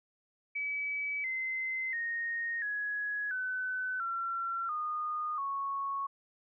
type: tone with pitch steps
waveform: sine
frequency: 2288 / 2062 / 1858.4 / 1674.9 / 1509.5 / 1360.5 / 1226.1 / 1105 Hz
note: D7 / C7 / A#6 / G#6 / F#6 / F6 / D#6 / C#6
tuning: -46 / -26 / -6 / +14 / +34 / -46 / -26 / -6 cents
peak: -32 dBFS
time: 0.55-6.07 s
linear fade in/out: 10 ms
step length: 690 ms
effects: none